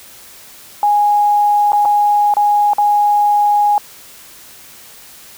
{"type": "tone with dropouts", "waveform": "sine", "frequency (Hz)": 827, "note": "G#5", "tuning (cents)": -8, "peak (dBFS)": -9, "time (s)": [0.83, 3.78], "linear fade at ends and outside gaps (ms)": 1, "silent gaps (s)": [[1.72, 1.731], [1.851, 1.855], [2.339, 2.368], [2.734, 2.783]], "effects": ["white hiss -39 dBFS RMS until 5.37 s"]}